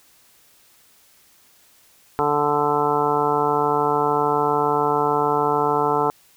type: harmonic tone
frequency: 146.83 Hz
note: D3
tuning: in tune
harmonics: 1 / 2 / 3 / 4 / 5 / 6 / 7 / 8 / 9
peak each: -32 / -29 / -22 / -34 / -25 / -23 / -25 / -33 / -26 dBFS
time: 2.19-6.1 s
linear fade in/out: 0 ms
effects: white hiss -55 dBFS RMS until 6.36 s